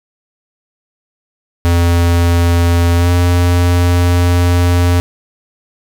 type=tone with pitch glide; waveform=square; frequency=85.9 to 87.86 Hz; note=F2 to F2; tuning=-28 to +11 cents; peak=-9 dBFS; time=1.65-5 s; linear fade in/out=0 ms; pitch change=+39 cents; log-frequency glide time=2.97-3.1 s; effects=none